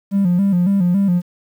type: tone with vibrato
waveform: triangle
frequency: 187.2 Hz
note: F#3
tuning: 20 cents sharp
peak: -9 dBFS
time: 0.11-1.22 s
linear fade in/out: 50 ms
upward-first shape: square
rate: 3.6 Hz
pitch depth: 100 cents each way
effects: tanh soft clip ceiling -8 dBFS + 8-bit